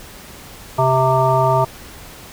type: harmonic tone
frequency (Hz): 130.81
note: C3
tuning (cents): 0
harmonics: 1 / 3 / 5 / 7 / 9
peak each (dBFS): -18 / -22 / -17 / -17 / -21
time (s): 0.78-1.65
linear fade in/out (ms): 10
effects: pink hiss -38 dBFS RMS until 2.32 s